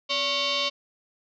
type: tone with frequency modulation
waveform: sine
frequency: 261.6 Hz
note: C4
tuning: in tune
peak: -23 dBFS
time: 0.09-0.7 s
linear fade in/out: 20 ms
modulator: 834 Hz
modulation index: 5.3
effects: none